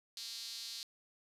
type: tone with high-pass filter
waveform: sawtooth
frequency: 230 Hz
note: A#3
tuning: 23 cents flat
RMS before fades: -45 dBFS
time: 0.17-0.83 s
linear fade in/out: 0 ms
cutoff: 4300 Hz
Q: 4.2
effects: resampled to 32000 Hz